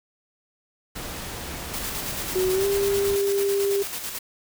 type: noise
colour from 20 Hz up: pink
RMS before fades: -34 dBFS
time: 0.95-3.17 s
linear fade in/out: 10 ms
type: noise with tremolo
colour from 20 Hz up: white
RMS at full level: -31 dBFS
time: 1.73-4.19 s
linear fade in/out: 10 ms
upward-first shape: square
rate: 9.1 Hz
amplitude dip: 40%
type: tone with pitch glide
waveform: sine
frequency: 372 to 398.7 Hz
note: F#4 to G4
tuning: +9 to +29 cents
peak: -20 dBFS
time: 2.35-3.83 s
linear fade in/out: 10 ms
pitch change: +120 cents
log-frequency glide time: 2.52-2.66 s
effects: none